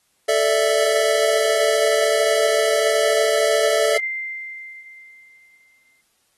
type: chord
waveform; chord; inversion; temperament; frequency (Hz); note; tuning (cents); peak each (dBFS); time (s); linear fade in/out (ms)
square; A suspended fourth; none; just; 440 / 586.7 / 660; A4 / D5 / E5; 0 / -2 / +2; -21; 0.28-3.98; 10
type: tone with exponential decay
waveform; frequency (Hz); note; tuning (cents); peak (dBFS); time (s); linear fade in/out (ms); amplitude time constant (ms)
sine; 2088; C7; -4; -20; 3.94-6.01; 2; 450
effects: white hiss -65 dBFS RMS until 6.37 s + AAC 32 kbps